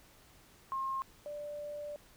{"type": "tone pair in turn", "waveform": "sine", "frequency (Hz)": [1069, 588.6], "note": ["C6", "D5"], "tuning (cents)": [37, 4], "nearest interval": "minor seventh", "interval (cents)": 1033, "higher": "first", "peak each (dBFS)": [-33, -39], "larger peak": "first", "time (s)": [[0.72, 1.02], [1.26, 1.96]], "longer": "second", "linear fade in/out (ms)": 0, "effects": ["pink hiss -61 dBFS RMS until 2.16 s"]}